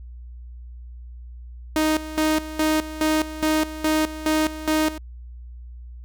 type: tone with tremolo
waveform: sawtooth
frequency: 311.1 Hz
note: D#4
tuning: in tune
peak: -14 dBFS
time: 1.76-4.98 s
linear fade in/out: 2 ms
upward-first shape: square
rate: 2.4 Hz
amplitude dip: 80%
effects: added 60 Hz sine -36 dBFS peak until 6.04 s